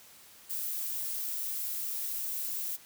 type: noise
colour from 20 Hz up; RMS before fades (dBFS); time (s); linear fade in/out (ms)
violet; -35; 0.49-2.77; 20
effects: white hiss -55 dBFS RMS until 2.85 s + high-pass 60 Hz 12 dB/octave